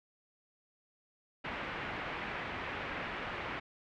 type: low-pass noise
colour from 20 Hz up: white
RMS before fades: -40 dBFS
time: 1.44-3.6 s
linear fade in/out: 10 ms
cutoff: 2400 Hz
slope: 24 dB/octave
effects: none